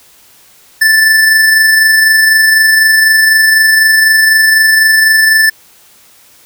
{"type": "tone with amplitude modulation", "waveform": "square", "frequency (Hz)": 1760, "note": "A6", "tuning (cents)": 0, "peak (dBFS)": -4, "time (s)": [0.81, 5.5], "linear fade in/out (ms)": 10, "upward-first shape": "sine", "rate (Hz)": 24, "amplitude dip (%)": 30, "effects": ["white hiss -43 dBFS RMS until 6.45 s"]}